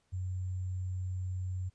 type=tone with sample-and-hold; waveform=sine; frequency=92 Hz; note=F#2; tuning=9 cents flat; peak=-33 dBFS; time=0.12-1.7 s; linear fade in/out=20 ms; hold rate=7350 Hz; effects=pink hiss -75 dBFS RMS until 1.74 s + resampled to 22050 Hz